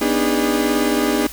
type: tone cluster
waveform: 35% pulse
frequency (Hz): 245.5 / 289.3 / 307.8 / 406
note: B3 / D4 / D#4 / G#4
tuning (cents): -10 / -26 / -19 / -39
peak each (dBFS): -20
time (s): 0.01-1.27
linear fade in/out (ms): 5
effects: added 50 Hz sine -38 dBFS peak until 1.32 s + white hiss -35 dBFS RMS until 1.32 s